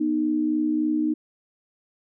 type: tone pair together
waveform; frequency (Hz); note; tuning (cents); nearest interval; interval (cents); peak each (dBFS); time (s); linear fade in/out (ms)
sine; 243.8 / 307.2; B3 / D#4; -22 / -22; major third; 400; -27 / -21; 0-1.14; 10
effects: none